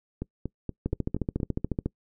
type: two click trains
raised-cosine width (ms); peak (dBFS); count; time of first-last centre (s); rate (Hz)
3; -14 / -18; 15 / 6; 0.86-1.86 / 0.22-1.402; 14 / 4.23
effects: noise-tail reverb RT60 0.1 s tail -24 dB re dry